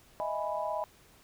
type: chord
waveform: sine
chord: E major seventh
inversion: third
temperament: equal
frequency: 622.3 / 659.3 / 830.6 / 987.8 Hz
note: D#5 / E5 / G#5 / B5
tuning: 0 / 0 / 0 / 0 cents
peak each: -35 / -38 / -37 / -36 dBFS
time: 0.2-0.84 s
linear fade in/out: 0 ms
effects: pink hiss -60 dBFS RMS until 1.23 s